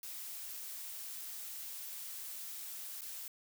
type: noise with dropouts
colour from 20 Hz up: blue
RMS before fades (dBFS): -45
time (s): 0.03-3.28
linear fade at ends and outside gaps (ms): 2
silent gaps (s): 3.01-3.017
effects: none